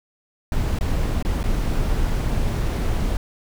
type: noise with dropouts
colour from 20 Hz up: brown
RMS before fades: -21 dBFS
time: 0.52-3.17 s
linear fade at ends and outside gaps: 2 ms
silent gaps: 0.788-0.809 / 1.226-1.249 / 1.431-1.439 s
effects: none